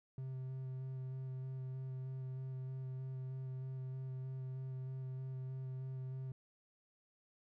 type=tone with vibrato; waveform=triangle; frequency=130.81 Hz; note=C3; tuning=in tune; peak=-39 dBFS; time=0.18-6.32 s; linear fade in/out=2 ms; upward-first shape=square; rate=3.2 Hz; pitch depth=10 cents each way; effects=none